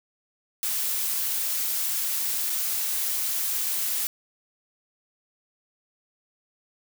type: noise with dropouts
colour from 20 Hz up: blue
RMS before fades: -27 dBFS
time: 0.63-4.07 s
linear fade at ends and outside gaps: 0 ms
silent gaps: 2.497-2.501 s
effects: none